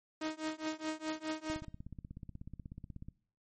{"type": "tone with tremolo", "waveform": "sawtooth", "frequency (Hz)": 313.1, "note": "D#4", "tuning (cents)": 11, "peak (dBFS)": -29, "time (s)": [0.21, 1.65], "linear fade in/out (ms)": 5, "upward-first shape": "triangle", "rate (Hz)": 4.8, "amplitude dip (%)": 100}
{"type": "click train", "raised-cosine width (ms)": 5, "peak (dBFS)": -33, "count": 27, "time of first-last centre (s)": [1.5, 3.085], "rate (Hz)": 16.4}
{"effects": ["noise-tail reverb RT60 0.5 s tail -22 dB re dry", "MP3 32 kbps"]}